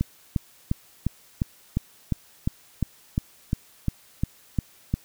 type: click train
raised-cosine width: 5 ms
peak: -10 dBFS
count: 15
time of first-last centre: 0.01-4.94 s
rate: 2.84 Hz
effects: white hiss -55 dBFS RMS until 5.04 s